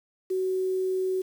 sine tone with quantisation, 374.6 Hz, F#4, 21 cents sharp, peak -24 dBFS, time 0.3-1.22 s, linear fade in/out 10 ms, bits 8, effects none

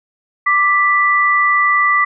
sine tone pair together, 1174.6 / 1975.5 Hz, D6 / B6, 0 / 0 cents, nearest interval major sixth, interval 900 cents, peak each -13 dBFS, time 0.46-2.05 s, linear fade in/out 10 ms, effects none

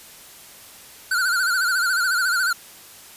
square tone with vibrato, 1459 Hz, F#6, 25 cents flat, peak -19 dBFS, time 1.11-2.53 s, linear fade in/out 5 ms, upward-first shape sine, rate 14 Hz, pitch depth 99 cents each way, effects white hiss -44 dBFS RMS until 3.16 s + resampled to 32000 Hz

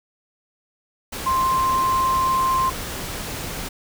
sine tone in noise, 1049 Hz, C6, 4 cents sharp, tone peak -17 dBFS, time 1.26-2.7 s, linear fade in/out 10 ms, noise pink, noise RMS -30 dBFS, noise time 1.12-3.69 s, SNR +10 dB, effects none

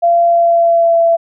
sine tone with pitch glide, 685 to 670.9 Hz, F5 to E5, -34 to +30 cents, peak -7 dBFS, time 0.02-1.17 s, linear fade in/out 20 ms, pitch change -36 cents, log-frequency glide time 0.26-0.97 s, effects none

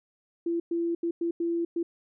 sine tone bursts at uneven times, 338.4 Hz, E4, 45 cents sharp, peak -25 dBFS, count 6, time 0.46-0.6 / 0.71-0.95 / 1.03-1.11 / 1.21-1.31 / 1.4-1.65 / 1.76-1.83 s, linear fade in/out 5 ms, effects none

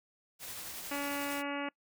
white noise with tremolo, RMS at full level -42 dBFS, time 0.39-1.43 s, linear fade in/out 50 ms, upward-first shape triangle, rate 11 Hz, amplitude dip 30%
harmonic tone, 284.1 Hz, C#4, 43 cents sharp, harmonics 1 / 2 / 3 / 4 / 5 / 6 / 7 / 8 / 9 / 10, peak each -38 / -41 / -43 / -44 / -45 / -46 / -46 / -47 / -48 / -48 dBFS, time 0.91-1.69 s, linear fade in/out 5 ms
effects noise-tail reverb RT60 0.1 s tail -24 dB re dry

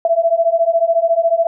sine beating tone pair, 659.3 / 673.3 Hz, E5 / E5, 0 / +36 cents, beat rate 14 Hz, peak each -15 / -14 dBFS, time 0.05-1.47 s, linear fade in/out 2 ms, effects none

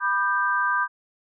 sine chord, G major, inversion first, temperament equal with one note detuned, 987.8 / 1201.4 / 1568 Hz, B5 / D6 / G6, 0 / +39 / 0 cents, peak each -26 / -25 / -23 dBFS, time 0-0.88 s, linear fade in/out 50 ms, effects none

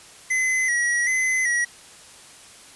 square tone with vibrato, 1976 Hz, B6, in tune, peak -20 dBFS, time 0.3-1.65 s, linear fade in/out 10 ms, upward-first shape square, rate 1.3 Hz, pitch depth 53 cents each way, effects white hiss -46 dBFS RMS until 2.75 s + resampled to 24000 Hz

